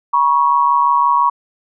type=tone pair together; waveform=sine; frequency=962.9 / 1108.7 Hz; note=B5 / C#6; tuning=-44 / 0 cents; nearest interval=major second; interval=244 cents; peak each=-13 dBFS; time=0.13-1.3 s; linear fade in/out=10 ms; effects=none